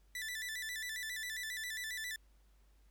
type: tone with vibrato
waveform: sawtooth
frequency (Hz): 1864.7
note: A#6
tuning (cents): 0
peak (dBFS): -36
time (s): 0.15-2.16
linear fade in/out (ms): 2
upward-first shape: square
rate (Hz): 7.4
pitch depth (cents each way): 99
effects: added 50 Hz sine -63 dBFS peak until 2.9 s + pink hiss -75 dBFS RMS until 2.9 s